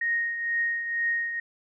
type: tone with tremolo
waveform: sine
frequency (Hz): 1864.7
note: A#6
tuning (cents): 0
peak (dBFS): -22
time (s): 0.01-1.4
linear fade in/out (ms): 5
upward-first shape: triangle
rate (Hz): 2.1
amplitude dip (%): 60
effects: none